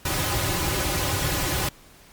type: noise with comb filter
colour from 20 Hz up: pink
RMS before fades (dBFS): -25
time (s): 0.05-1.69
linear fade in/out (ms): 5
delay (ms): 4.4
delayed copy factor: -0.85
effects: pink hiss -51 dBFS RMS until 2.12 s + Opus 48 kbps